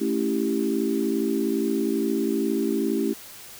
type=chord; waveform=sine; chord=A dominant seventh; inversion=none; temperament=equal; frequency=220 / 277.2 / 329.6 / 392 Hz; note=A3 / C#4 / E4 / G4; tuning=0 / 0 / 0 / 0 cents; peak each=-27 dBFS; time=0-3.14 s; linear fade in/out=20 ms; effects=white hiss -43 dBFS RMS until 3.59 s